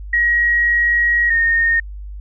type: tone pair in turn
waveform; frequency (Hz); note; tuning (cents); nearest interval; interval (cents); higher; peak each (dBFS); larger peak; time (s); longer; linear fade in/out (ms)
sine; 1898 / 1841.8; A#6 / A#6; +31 / -21; minor second; 52; first; -12; neither; 0.13-1.3 / 1.3-1.8; first; 5
effects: added 50 Hz sine -28 dBFS peak until 2.2 s